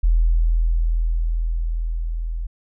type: tone with level ramp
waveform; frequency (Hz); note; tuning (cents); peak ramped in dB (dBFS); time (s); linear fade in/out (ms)
sine; 41.2; E1; 0; -12 to -23; 0.03-2.47; 10
effects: none